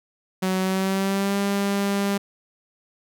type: tone with pitch glide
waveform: sawtooth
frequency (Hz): 187.3 to 199.59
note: F#3 to G3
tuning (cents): +21 to +31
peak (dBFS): -17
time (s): 0.42-2.18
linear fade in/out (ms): 10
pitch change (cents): +110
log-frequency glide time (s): 0.59-1.37
effects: none